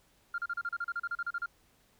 sine tone bursts, 1396.9 Hz, F6, in tune, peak -30 dBFS, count 15, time 0.34-1.46 s, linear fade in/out 5 ms, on 42 ms, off 35 ms, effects tanh soft clip ceiling -27 dBFS + pink hiss -67 dBFS RMS until 1.99 s

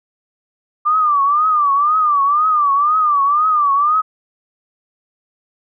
sine tone with vibrato, 1187 Hz, D6, 18 cents sharp, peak -11 dBFS, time 0.85-4.02 s, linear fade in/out 20 ms, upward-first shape triangle, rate 2 Hz, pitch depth 140 cents each way, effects none

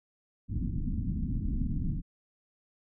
pink low-pass noise, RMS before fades -31 dBFS, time 0.48-2.02 s, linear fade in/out 50 ms, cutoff 270 Hz, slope 48 dB/octave, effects none

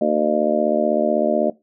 harmonic tone, 76 Hz, D#2, 40 cents flat, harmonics 3 / 4 / 5 / 6 / 7 / 8 / 9, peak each -22 / -25 / -24 / -29 / -27 / -19 / -27 dBFS, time 0.01-1.5 s, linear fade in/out 5 ms, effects noise-tail reverb RT60 0.2 s tail -18 dB re dry

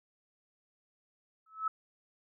sine tone with exponential growth, 1300 Hz, E6, 24 cents flat, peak -26 dBFS, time 1.46-1.68 s, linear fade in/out 5 ms, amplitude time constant 46 ms, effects none

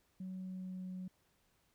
sine tone with pitch glide, 186.4 to 184.47 Hz, F#3 to F#3, +13 to -5 cents, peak -40 dBFS, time 0.2-1.08 s, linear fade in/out 5 ms, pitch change -18 cents, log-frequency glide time 0.36-0.89 s, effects tanh soft clip ceiling -38 dBFS + pink hiss -75 dBFS RMS until 1.74 s

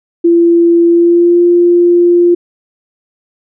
sine tone with pitch glide, 340.1 to 348.5 Hz, F4 to F4, -46 to -4 cents, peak -4 dBFS, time 0.24-2.35 s, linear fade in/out 10 ms, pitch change +42 cents, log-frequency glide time 0.87-1.42 s, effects none

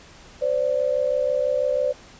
sine tone pair together, 515 / 581.1 Hz, C5 / D5, -28 / -18 cents, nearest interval major second, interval 210 cents, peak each -22 dBFS, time 0.41-1.93 s, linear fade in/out 20 ms, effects pink hiss -47 dBFS RMS until 2.19 s + resampled to 16000 Hz

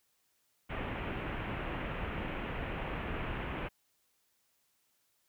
pink low-pass noise, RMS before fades -38 dBFS, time 0.69-3.69 s, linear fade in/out 20 ms, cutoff 2900 Hz, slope 48 dB/octave, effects white hiss -75 dBFS RMS until 5.28 s

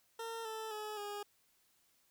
20% pulse tone with pitch steps, 456.1 / 440.6 / 425.6 / 411.1 Hz, A#4 / A4 / G#4 / G#4, -38 / +2 / +42 / -18 cents, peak -36 dBFS, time 0.19-1.23 s, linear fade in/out 5 ms, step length 260 ms, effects white hiss -73 dBFS RMS until 2.1 s

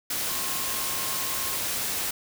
sine tone in noise, 1072 Hz, C6, 42 cents sharp, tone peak -39 dBFS, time 0.29-1.56 s, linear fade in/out 5 ms, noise white, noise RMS -29 dBFS, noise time 0.1-2.11 s, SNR -13 dB, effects none

